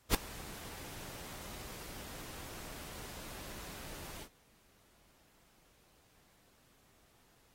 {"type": "noise with ADSR envelope", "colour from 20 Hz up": "pink", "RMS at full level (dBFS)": -26, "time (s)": [0.1, 4.29], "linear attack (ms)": 46, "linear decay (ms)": 4, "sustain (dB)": -22, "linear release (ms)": 71, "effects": ["pink hiss -68 dBFS RMS until 7.54 s", "AAC 48 kbps"]}